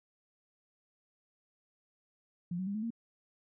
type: tone with pitch steps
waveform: sine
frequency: 174.61 / 187.14 / 200.6 / 215 / 230.4 Hz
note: F3 / F#3 / G3 / A3 / A#3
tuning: 0 / +20 / +40 / -40 / -20 cents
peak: -33 dBFS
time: 2.51-2.905 s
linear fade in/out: 5 ms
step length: 79 ms
effects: none